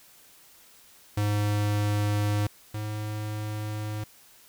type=tone pair in turn; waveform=square; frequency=103.83 / 106.38 Hz; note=G#2 / G#2; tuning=0 / +42 cents; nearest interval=unison; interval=42 cents; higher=second; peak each=-24 / -31 dBFS; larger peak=first; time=1.17-2.47 / 2.74-4.04 s; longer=neither; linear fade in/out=5 ms; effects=white hiss -55 dBFS RMS until 4.48 s